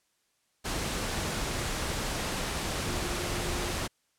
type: tone in noise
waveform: sine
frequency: 353.3 Hz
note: F4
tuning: 20 cents sharp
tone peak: -39 dBFS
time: 2.87-3.73 s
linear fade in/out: 20 ms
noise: pink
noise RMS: -32 dBFS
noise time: 0.64-3.88 s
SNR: -10 dB
effects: white hiss -73 dBFS RMS until 4.18 s + low-pass 10000 Hz 12 dB/octave